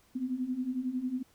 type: beating tone pair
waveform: sine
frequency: 246.9 / 257.9 Hz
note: B3 / C4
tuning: 0 / -25 cents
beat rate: 11 Hz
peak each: -36 / -32 dBFS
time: 0.15-1.23 s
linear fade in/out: 10 ms
effects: pink hiss -65 dBFS RMS until 1.34 s